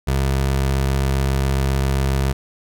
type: tone with vibrato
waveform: 25% pulse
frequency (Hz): 67.4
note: C#2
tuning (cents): -48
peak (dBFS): -13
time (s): 0.07-2.33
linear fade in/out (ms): 10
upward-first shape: square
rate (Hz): 16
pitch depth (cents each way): 11
effects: none